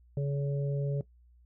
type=harmonic tone; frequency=140.9 Hz; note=C#3; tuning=29 cents sharp; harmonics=1 / 3 / 4; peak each=-28 / -38 / -40 dBFS; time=0.17-1.01 s; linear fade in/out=2 ms; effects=noise-tail reverb RT60 0.1 s tail -17 dB re dry + added 60 Hz sine -57 dBFS peak until 1.45 s